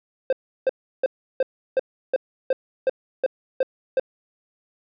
triangle tone bursts, 523.3 Hz, C5, in tune, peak -14 dBFS, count 11, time 0.3-3.997 s, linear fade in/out 2 ms, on 27 ms, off 340 ms, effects resampled to 11025 Hz

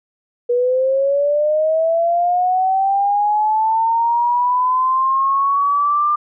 sine linear sweep, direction up, 480 to 1198 Hz, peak -13 dBFS, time 0.49-6.16 s, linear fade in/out 10 ms, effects none

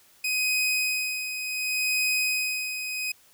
sawtooth tone with tremolo, 2510 Hz, D#7, 15 cents sharp, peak -19 dBFS, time 0.24-3.12 s, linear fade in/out 5 ms, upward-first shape sine, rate 0.68 Hz, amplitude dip 60%, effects white hiss -58 dBFS RMS until 3.33 s

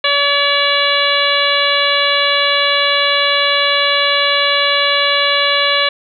harmonic tone, 570 Hz, C#5, 48 cents sharp, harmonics 1 / 2 / 3 / 4 / 5 / 6 / 7, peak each -19 / -19 / -19 / -19 / -19 / -19 / -19 dBFS, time 0.04-5.89 s, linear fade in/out 5 ms, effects none

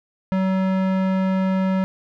square tone with low-pass filter, 189.2 Hz, F#3, 39 cents sharp, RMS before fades -20 dBFS, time 0.32-1.84 s, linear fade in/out 0 ms, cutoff 1900 Hz, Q 0.64, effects none

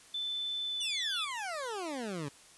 sine tone with pitch glide, 3520 to 3460 Hz, A7 to A7, 0 to -30 cents, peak -33 dBFS, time 0.14-1.25 s, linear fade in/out 5 ms, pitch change -30 cents, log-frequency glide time 0.65-0.98 s
20% pulse exponential sweep, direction down, 3047 to 135.4 Hz, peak -31 dBFS, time 0.8-2.29 s, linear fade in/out 10 ms
effects white hiss -57 dBFS RMS until 2.57 s + resampled to 24000 Hz

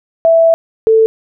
sine tone pair in turn, 659.3 / 444.1 Hz, E5 / A4, 0 / +16 cents, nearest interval perfect fifth, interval 684 cents, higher first, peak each -5 dBFS, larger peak neither, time 0.25-0.54 / 0.87-1.06 s, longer first, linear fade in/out 0 ms, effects none

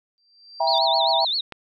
sine tone with exponential growth, 4699 Hz, D8, in tune, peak -25 dBFS, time 0.18-0.78 s, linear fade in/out 0 ms, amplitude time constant 130 ms
sine chord, E diminished, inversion none, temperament just, 659.3 / 791.1 / 949.3 Hz, E5 / G5 / Bb5, 0 / +16 / +31 cents, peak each -23 dBFS, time 0.6-1.25 s, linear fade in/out 5 ms
sine tone with vibrato, 3951 Hz, B7, in tune, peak -21 dBFS, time 0.67-1.41 s, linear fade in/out 5 ms, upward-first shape sine, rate 7.6 Hz, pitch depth 200 cents each way
click, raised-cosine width 0.3 ms, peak -18 dBFS, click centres 1.523 s
effects none

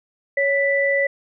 sine tone pair together, 557 / 1978.6 Hz, C#5 / B6, +8 / +3 cents, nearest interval octave + minor seventh, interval 2195 cents, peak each -19 dBFS, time 0.37-1.07 s, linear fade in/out 5 ms, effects none

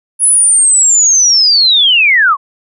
sine linear sweep, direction down, 10430 to 1046.5 Hz, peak -5 dBFS, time 0.19-2.37 s, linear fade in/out 50 ms, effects none

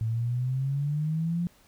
sine exponential sweep, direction up, 110 to 176 Hz, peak -25 dBFS, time 0.01-1.47 s, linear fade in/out 0 ms, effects pink hiss -60 dBFS RMS until 1.67 s

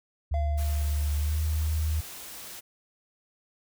sine tone with pitch glide, 73.42 to 77.61 Hz, D2 to D#2, 0 to -4 cents, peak -24 dBFS, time 0.31-2.01 s, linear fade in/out 10 ms, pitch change +96 cents, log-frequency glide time 1.17-1.4 s
triangle tone with exponential decay, 685 Hz, F5, 34 cents flat, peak -29 dBFS, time 0.34-1.54 s, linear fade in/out 1 ms, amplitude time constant 260 ms
white noise, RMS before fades -42 dBFS, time 0.57-2.61 s, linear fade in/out 20 ms
effects none

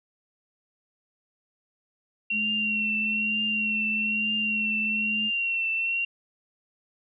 sine tone with vibrato, 2734 Hz, F7, 37 cents flat, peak -24 dBFS, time 2.3-6.05 s, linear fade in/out 5 ms, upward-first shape triangle, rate 1.1 Hz, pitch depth 44 cents each way
sine tone with pitch glide, 213.3 to 214.5 Hz, G#3 to A3, +46 to -44 cents, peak -32 dBFS, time 2.31-5.31 s, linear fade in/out 50 ms, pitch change +10 cents, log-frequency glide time 2.96-3.06 s
effects none

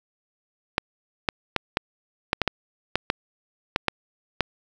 clicks, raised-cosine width 0.3 ms, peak -4 dBFS, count 12, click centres 0.781 / 1.288 / 1.563 / 1.771 / 2.331 / 2.417 / 2.477 / 2.956 / 3.101 / 3.761 / 3.883 / 4.407 s, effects 7-bit

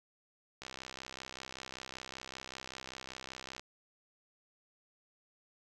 click train, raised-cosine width 0.2 ms, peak -26 dBFS, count 195, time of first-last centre 0.62-3.595 s, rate 65.2 Hz, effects none

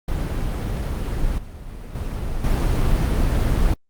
brown noise with level steps, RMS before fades -23 / -35 / -33 / -26 / -18 dBFS, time 0.08-3.74 s, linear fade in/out 5 ms, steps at 1.38 / 1.68 / 1.95 / 2.44 s, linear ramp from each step 2 ms, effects Opus 32 kbps

